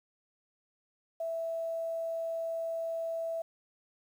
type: tone with quantisation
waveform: sine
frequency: 659.3 Hz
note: E5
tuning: in tune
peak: -32 dBFS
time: 1.2-3.42 s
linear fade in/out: 5 ms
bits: 10
effects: none